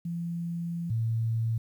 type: tone pair in turn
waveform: sine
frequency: 170.1 / 113.53 Hz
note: F3 / A#2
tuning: -45 / -45 cents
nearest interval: perfect fifth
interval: 700 cents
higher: first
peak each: -30 / -25 dBFS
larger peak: second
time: 0.05-0.9 / 0.9-1.58 s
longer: first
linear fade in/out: 5 ms
effects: 10-bit